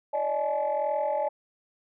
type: tone cluster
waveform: sine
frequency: 573 / 615 / 853 Hz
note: D5 / D#5 / G#5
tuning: -43 / -20 / +46 cents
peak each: -28 dBFS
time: 0.13-1.29 s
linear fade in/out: 10 ms
effects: tanh soft clip ceiling -19 dBFS